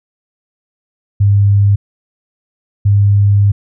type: tone pair in turn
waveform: sine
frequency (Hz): 100.8 / 101.16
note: G2 / G#2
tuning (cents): +49 / -45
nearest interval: unison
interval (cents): 6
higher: second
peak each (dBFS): -6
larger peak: neither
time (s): 1.2-1.76 / 2.85-3.52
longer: second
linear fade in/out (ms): 10
effects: none